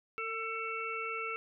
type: harmonic tone with a mistuned harmonic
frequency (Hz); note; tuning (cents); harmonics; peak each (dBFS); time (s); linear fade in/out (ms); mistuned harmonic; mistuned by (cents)
446; A4; +23; 1 / 3 / 5 / 6; -42 / -38 / -41 / -41; 0.18-1.36; 0; 1; +19
effects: none